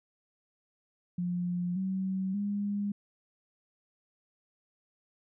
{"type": "tone with pitch steps", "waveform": "sine", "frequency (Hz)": [177, 189.7, 203.3], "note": ["F3", "F#3", "G#3"], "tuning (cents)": [23, 43, -37], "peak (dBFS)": -29, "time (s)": [1.18, 2.92], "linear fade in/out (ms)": 5, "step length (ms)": 580, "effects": []}